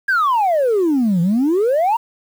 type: exponential two-way sweep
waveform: sine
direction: down then up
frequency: 1655 to 164.81 to 959 Hz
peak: -11 dBFS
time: 0.08-1.97 s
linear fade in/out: 10 ms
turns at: 1.21 s
effects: tanh soft clip ceiling -11 dBFS + 7-bit